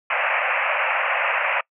white band-pass noise, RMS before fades -22 dBFS, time 0.1-1.61 s, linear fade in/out 5 ms, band 520 to 2700 Hz, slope 96 dB/octave, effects noise-tail reverb RT60 0.1 s tail -25 dB re dry

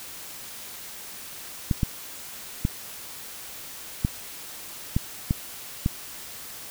clicks, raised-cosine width 5 ms, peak -9 dBFS, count 7, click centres 1.712 / 1.832 / 2.651 / 4.049 / 4.965 / 5.309 / 5.861 s, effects white hiss -40 dBFS RMS until 6.7 s

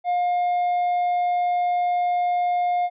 triangle tone with hard clipping, 711 Hz, F5, 31 cents sharp, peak -20 dBFS, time 0.04-2.9 s, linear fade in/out 50 ms, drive 6 dB, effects resampled to 8000 Hz

